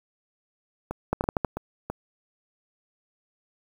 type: two click trains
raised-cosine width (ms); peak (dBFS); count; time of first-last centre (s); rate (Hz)
1; -9 / -16; 5 / 4; 1.13-1.447 / 0.91-1.9; 12.6 / 3.03
effects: 7-bit